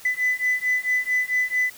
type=beating tone pair; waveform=sine; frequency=1999 / 2003.5 Hz; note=B6 / B6; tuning=+20 / +24 cents; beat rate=4.5 Hz; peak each=-22 dBFS; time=0.05-1.7 s; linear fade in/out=5 ms; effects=tanh soft clip ceiling -15 dBFS + white hiss -45 dBFS RMS until 1.77 s